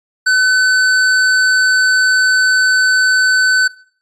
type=tone; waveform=square; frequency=1513 Hz; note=F#6; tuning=38 cents sharp; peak=-10 dBFS; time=0.26-3.68 s; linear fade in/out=10 ms; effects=noise-tail reverb RT60 0.5 s tail -20 dB re dry + resampled to 22050 Hz